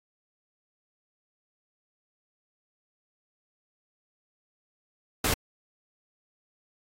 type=noise; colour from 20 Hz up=pink; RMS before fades=-25 dBFS; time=5.24-5.34 s; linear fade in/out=5 ms; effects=AAC 48 kbps